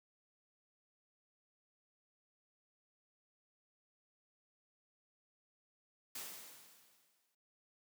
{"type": "noise with exponential decay", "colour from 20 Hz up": "white", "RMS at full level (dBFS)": -44, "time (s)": [6.15, 7.35], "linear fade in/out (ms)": 5, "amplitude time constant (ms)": 260, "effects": ["noise-tail reverb RT60 0.4 s tail -23 dB re dry", "high-pass 150 Hz 12 dB/octave"]}